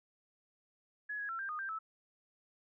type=tone with pitch steps; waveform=sine; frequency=1689 / 1662 / 1350 / 1585 / 1231 / 1578 / 1307 Hz; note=G#6 / G#6 / E6 / G6 / D#6 / G6 / E6; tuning=+29 / +1 / +41 / +19 / -19 / +11 / -15 cents; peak=-37 dBFS; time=1.09-1.79 s; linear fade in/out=10 ms; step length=100 ms; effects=none